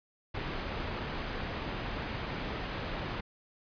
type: low-pass noise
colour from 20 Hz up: pink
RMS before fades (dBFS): -37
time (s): 0.34-3.21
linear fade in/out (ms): 10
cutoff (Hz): 3200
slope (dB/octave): 12
effects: resampled to 11025 Hz